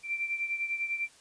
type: beating tone pair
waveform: sine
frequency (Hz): 2349 / 2359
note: D7 / D7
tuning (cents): 0 / +7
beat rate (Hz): 10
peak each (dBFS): -31 / -37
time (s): 0.03-1.09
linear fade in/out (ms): 50
effects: white hiss -58 dBFS RMS until 1.2 s + resampled to 22050 Hz